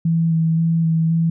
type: tone with vibrato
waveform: sine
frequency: 163.7 Hz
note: E3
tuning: 12 cents flat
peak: -14 dBFS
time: 0.05-1.3 s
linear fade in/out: 5 ms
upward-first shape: square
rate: 1.9 Hz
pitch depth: 14 cents each way
effects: none